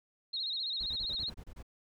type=tone with vibrato; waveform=sine; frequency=3978 Hz; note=B7; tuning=12 cents sharp; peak=-33 dBFS; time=0.33-1.3 s; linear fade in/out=10 ms; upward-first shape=sine; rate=15 Hz; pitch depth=130 cents each way
type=noise bursts; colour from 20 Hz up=brown; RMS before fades=-46 dBFS; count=9; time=0.8-1.628 s; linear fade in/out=10 ms; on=68 ms; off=27 ms
effects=none